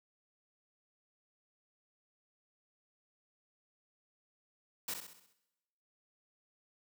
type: noise with echo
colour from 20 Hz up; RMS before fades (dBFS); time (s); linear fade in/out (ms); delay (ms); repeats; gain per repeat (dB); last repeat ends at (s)
white; -38; 4.88-4.94; 5; 65; 6; -6; 5.33
effects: noise-tail reverb RT60 1.0 s tail -18 dB re dry + high-pass 100 Hz 12 dB/octave